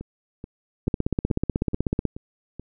two click trains, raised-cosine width 3 ms, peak -9 / -22 dBFS, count 20 / 7, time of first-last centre 0.88-2.053 / 0.01-2.596 s, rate 16.2 / 2.32 Hz, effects none

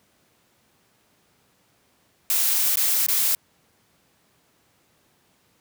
blue noise with dropouts, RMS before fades -21 dBFS, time 2.3-3.35 s, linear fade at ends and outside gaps 1 ms, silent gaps 2.757-2.771 / 3.064-3.084 s, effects pink hiss -63 dBFS RMS until 5.6 s + high-pass 100 Hz 12 dB/octave

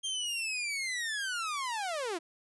sawtooth linear sweep, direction down, 3206 to 311.1 Hz, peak -29 dBFS, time 0.03-2.19 s, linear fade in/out 20 ms, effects resampled to 24000 Hz

